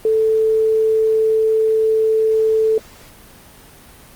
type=tone; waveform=sine; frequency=440 Hz; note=A4; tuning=in tune; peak=-12 dBFS; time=0.05-2.78 s; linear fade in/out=2 ms; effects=pink hiss -43 dBFS RMS until 4.15 s + Opus 32 kbps